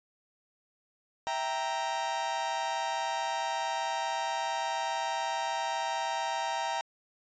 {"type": "chord", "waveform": "40% pulse", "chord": "E diminished", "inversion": "none", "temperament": "equal", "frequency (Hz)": [659.3, 784, 932.3], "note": ["E5", "G5", "Bb5"], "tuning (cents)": [0, 0, 0], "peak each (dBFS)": [-37, -34, -32], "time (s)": [1.27, 6.81], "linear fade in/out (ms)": 0, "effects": ["resampled to 16000 Hz"]}